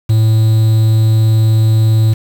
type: tone with quantisation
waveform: triangle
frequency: 110.2 Hz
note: A2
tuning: 3 cents sharp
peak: -5 dBFS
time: 0.09-2.14 s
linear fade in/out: 10 ms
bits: 5
effects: none